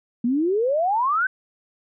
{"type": "exponential sweep", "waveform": "sine", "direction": "up", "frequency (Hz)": [228.6, 1568], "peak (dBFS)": -18, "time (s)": [0.24, 1.27], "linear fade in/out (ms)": 5, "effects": []}